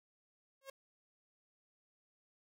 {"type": "tone with exponential growth", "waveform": "sawtooth", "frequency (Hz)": 541, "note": "C#5", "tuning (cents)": -42, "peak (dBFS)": -39, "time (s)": [0.61, 0.7], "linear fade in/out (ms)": 5, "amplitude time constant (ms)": 19, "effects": []}